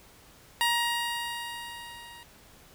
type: tone with level ramp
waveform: 15% pulse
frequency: 944 Hz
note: A#5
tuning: 22 cents sharp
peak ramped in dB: -16 to -40 dBFS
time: 0.61-2.23 s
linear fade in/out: 0 ms
effects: pink hiss -55 dBFS RMS until 2.74 s